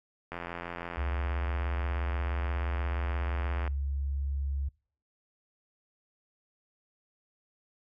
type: click train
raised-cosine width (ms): 0.5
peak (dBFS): -22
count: 290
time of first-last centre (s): 0.32-3.677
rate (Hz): 86.1
type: tone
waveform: sine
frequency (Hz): 69.3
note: C#2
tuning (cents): 0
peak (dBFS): -29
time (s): 0.97-4.69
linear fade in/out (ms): 10
effects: noise-tail reverb RT60 0.5 s tail -26 dB re dry